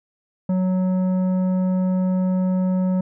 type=tone with tanh clipping; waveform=sine; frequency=185 Hz; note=F#3; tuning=in tune; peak=-19 dBFS; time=0.49-3.01 s; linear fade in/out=5 ms; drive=10 dB; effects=none